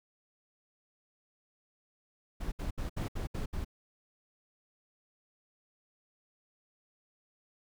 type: noise bursts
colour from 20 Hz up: brown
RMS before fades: -35 dBFS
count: 7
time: 2.4-3.648 s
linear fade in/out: 10 ms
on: 120 ms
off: 68 ms
effects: none